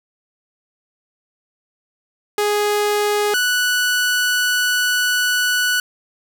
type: tone pair in turn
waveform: sawtooth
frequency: 415.3 / 1480 Hz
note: G#4 / F#6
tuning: 0 / 0 cents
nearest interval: octave + minor seventh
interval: 2200 cents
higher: second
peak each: -12 dBFS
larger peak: neither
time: 2.38-3.34 / 3.34-5.8 s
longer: second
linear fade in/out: 2 ms
effects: none